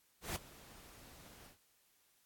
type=noise with ADSR envelope; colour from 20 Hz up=pink; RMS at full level=-38 dBFS; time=0.21-1.58 s; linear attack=150 ms; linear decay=6 ms; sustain=-20 dB; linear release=110 ms; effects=white hiss -73 dBFS RMS until 2.25 s + AAC 64 kbps